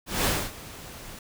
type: noise with ADSR envelope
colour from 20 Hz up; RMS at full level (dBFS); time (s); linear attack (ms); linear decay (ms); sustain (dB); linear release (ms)
pink; -23; 0.06-1.19; 190; 260; -19; 3
effects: none